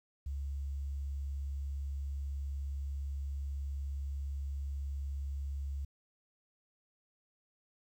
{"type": "tone", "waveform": "sine", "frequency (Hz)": 69.6, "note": "C#2", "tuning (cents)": 8, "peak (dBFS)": -35, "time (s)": [0.26, 5.85], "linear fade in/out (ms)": 5, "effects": ["11-bit"]}